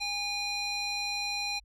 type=tone with band-pass filter; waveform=square; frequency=816 Hz; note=G#5; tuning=31 cents flat; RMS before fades=-33 dBFS; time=0-1.6 s; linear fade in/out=20 ms; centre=3600 Hz; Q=2.4; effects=added 50 Hz sine -56 dBFS peak until 1.64 s